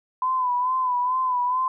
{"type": "tone with vibrato", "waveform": "sine", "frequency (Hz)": 1007, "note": "B5", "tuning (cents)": 33, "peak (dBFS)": -20, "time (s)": [0.22, 1.68], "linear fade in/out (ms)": 2, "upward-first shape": "sine", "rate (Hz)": 2.3, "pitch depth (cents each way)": 51, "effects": []}